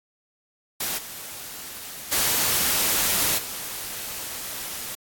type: noise with level steps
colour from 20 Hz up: white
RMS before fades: -27 / -37 / -22 / -33 dBFS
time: 0.8-4.95 s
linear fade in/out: 5 ms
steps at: 0.97 / 2.11 / 3.37 s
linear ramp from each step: 20 ms
effects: AAC 64 kbps

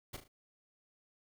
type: noise with echo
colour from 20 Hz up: pink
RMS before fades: -43 dBFS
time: 0.13-0.17 s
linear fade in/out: 10 ms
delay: 37 ms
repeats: 3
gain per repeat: -8 dB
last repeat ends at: 0.281 s
effects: none

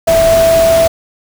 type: tone in noise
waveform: sine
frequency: 659.3 Hz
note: E5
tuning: in tune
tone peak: -6 dBFS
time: 0.07-0.88 s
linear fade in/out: 10 ms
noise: pink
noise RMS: -18 dBFS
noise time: 0.07-0.88 s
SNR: +9 dB
effects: none

